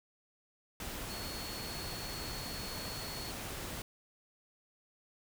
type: tone in noise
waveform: sine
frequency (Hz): 4365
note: C#8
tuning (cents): -28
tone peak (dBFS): -45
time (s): 1.1-3.31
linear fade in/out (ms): 2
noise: pink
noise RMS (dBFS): -42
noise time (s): 0.8-3.82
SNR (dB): -6
effects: none